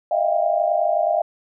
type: tone cluster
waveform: sine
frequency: 613 / 641 / 692 / 794 Hz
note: D#5 / E5 / F5 / G5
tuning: -26 / -49 / -16 / +22 cents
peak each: -23 / -23 / -20 / -25 dBFS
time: 0.11-1.22 s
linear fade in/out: 5 ms
effects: none